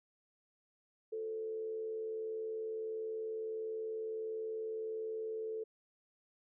sine tone with frequency modulation, 440 Hz, A4, in tune, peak -37 dBFS, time 1.12-5.64 s, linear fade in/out 10 ms, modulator 78.5 Hz, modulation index 0.33, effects none

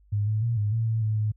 sine tone with pitch steps, 103.3 / 107.7 / 116.8 / 104.2 / 113.3 / 112 / 108.2 / 107 Hz, G#2 / A2 / A#2 / G#2 / A#2 / A2 / A2 / A2, -9 / -37 / +4 / +6 / -49 / +31 / -29 / -48 cents, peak -22 dBFS, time 0.12-1.32 s, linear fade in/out 10 ms, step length 150 ms, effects added 50 Hz sine -55 dBFS peak until 1.36 s

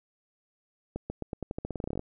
accelerating click train, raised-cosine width 2 ms, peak -20 dBFS, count 18, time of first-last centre 0.96-1.994 s, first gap 140 ms, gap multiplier 0.88, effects none

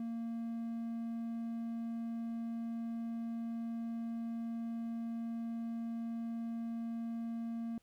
triangle tone, 230.3 Hz, A#3, 21 cents flat, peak -35 dBFS, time 0-7.78 s, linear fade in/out 2 ms, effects pink hiss -74 dBFS RMS until 7.82 s

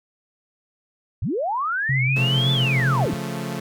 sine linear two-way sweep, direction up then down, 65.41 to 3520 to 65.41 Hz, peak -21 dBFS, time 1.22-3.14 s, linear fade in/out 5 ms, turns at 2.52 s
sine tone with vibrato, 131 Hz, C3, 2 cents sharp, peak -19 dBFS, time 1.89-3.06 s, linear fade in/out 5 ms, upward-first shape square, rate 5.2 Hz, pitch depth 39 cents each way
sawtooth chord, Db augmented, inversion none, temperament equal, 138.59 / 174.61 / 220 Hz, Db3 / F3 / A3, 0 / 0 / 0 cents, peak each -27 dBFS, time 2.16-3.6 s, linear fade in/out 5 ms
effects none

